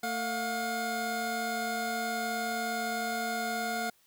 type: tone pair together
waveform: 25% pulse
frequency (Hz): 224.6 / 713.1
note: A3 / F5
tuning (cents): +36 / +36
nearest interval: octave + minor sixth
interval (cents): 2000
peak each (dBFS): -33 / -28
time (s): 0.03-3.9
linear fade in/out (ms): 5
effects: white hiss -66 dBFS RMS until 4.06 s